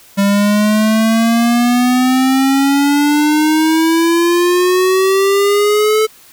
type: exponential sweep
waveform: square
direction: up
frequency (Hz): 197.6 to 437.7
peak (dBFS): -10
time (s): 0.17-6.07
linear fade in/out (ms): 20
effects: white hiss -43 dBFS RMS until 6.32 s